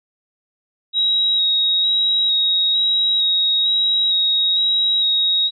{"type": "tone with vibrato", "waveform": "sine", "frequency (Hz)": 3809, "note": "A#7", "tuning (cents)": 37, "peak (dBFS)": -14, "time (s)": [0.93, 5.51], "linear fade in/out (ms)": 50, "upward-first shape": "square", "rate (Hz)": 1.1, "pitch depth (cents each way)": 13, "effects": []}